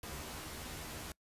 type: noise with comb filter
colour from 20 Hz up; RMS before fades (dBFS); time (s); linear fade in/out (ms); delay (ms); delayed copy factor
pink; -45; 0.03-1.12; 2; 13; +0.75
effects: noise-tail reverb RT60 0.1 s tail -23 dB re dry + resampled to 32000 Hz